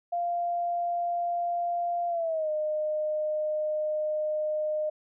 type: tone with pitch glide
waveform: sine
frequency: 695 to 612.1 Hz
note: F5 to D#5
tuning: -9 to -28 cents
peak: -26 dBFS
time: 0.12-4.9 s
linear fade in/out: 10 ms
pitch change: -219 cents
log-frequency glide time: 2.08-2.5 s
effects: none